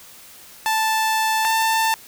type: tone pair in turn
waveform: sawtooth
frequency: 880 / 891.3 Hz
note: A5 / A5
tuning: 0 / +22 cents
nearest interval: unison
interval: 22 cents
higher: second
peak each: -14 / -13 dBFS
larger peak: second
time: 0.66-1.45 / 1.45-1.94 s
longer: first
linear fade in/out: 0 ms
effects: white hiss -44 dBFS RMS until 2.07 s